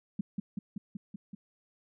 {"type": "tone with echo", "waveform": "sine", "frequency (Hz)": 200.2, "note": "G3", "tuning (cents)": 37, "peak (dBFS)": -27, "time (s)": [0.19, 0.21], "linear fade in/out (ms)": 5, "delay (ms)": 190, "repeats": 6, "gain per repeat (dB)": -2, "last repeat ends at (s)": 1.35, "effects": []}